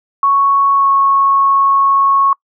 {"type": "tone with pitch glide", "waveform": "sine", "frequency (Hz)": [1109, 1100.7], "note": ["C#6", "C#6"], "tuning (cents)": [0, -13], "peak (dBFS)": -8, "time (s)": [0.23, 2.33], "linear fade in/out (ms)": 2, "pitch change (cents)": -13, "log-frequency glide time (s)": [0.74, 0.88], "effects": ["noise-tail reverb RT60 0.1 s tail -26 dB re dry"]}